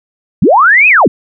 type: linear two-way sweep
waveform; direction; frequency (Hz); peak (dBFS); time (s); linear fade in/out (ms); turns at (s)
sine; up then down; 120 to 2604 to 120; -3; 0.42-1.08; 5; 0.88
effects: none